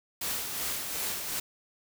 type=noise with tremolo; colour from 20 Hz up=white; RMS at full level=-32 dBFS; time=0.21-1.4 s; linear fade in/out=5 ms; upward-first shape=sine; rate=2.7 Hz; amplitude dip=40%; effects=none